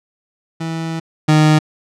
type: tone pair in turn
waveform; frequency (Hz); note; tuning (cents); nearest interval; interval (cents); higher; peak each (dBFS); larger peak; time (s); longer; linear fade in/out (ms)
30% pulse; 163.2 / 153.91; E3 / D#3; -17 / -18; minor second; 101; first; -18 / -6; second; 0.6-1 / 1.28-1.59; first; 10
effects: low-pass 7000 Hz 12 dB/octave